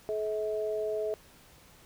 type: tone pair together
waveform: sine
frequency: 428.5 / 642.5 Hz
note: A4 / E5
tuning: -46 / -45 cents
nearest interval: perfect fifth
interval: 701 cents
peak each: -31 / -33 dBFS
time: 0.09-1.14 s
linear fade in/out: 0 ms
effects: pink hiss -57 dBFS RMS until 1.85 s